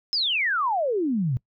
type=exponential sweep; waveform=sine; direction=down; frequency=5274 to 116.54 Hz; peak=-21 dBFS; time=0.13-1.37 s; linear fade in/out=0 ms; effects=noise-tail reverb RT60 0.1 s tail -23 dB re dry